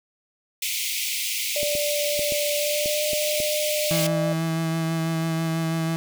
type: high-pass noise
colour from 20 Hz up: pink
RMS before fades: -27 dBFS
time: 0.62-4.07 s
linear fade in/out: 5 ms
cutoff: 2100 Hz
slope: 96 dB/octave
type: tone with pitch glide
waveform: sine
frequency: 587.3 to 602.1 Hz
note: D5 to D5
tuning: 0 to +43 cents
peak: -24 dBFS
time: 1.56-4.33 s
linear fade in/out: 2 ms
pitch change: +43 cents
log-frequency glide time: 2.57-3.04 s
type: clicks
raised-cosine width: 2 ms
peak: -20 dBFS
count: 7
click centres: 1.631 / 1.752 / 2.193 / 2.322 / 2.859 / 3.133 / 3.402 s
type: tone with vibrato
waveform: 35% pulse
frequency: 163 Hz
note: E3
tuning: 19 cents flat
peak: -21 dBFS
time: 3.91-5.96 s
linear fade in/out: 0 ms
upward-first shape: sine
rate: 6.1 Hz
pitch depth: 14 cents each way
effects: none